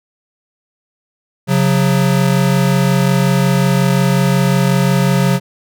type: tone pair together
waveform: square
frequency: 136 / 181.54 Hz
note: C#3 / F#3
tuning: -33 / -33 cents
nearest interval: perfect fourth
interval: 500 cents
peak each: -14 dBFS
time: 1.47-5.4 s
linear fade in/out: 50 ms
effects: none